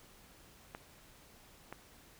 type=clicks; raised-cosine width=0.5 ms; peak=-28 dBFS; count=2; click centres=0.749 / 1.726 s; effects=pink hiss -60 dBFS RMS until 2.19 s